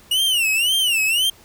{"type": "tone with vibrato", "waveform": "45% pulse", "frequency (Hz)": 2847, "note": "F7", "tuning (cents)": 33, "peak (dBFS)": -16, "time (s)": [0.11, 1.3], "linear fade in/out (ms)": 5, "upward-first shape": "sine", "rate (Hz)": 1.9, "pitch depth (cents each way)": 190, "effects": ["pink hiss -49 dBFS RMS until 1.44 s"]}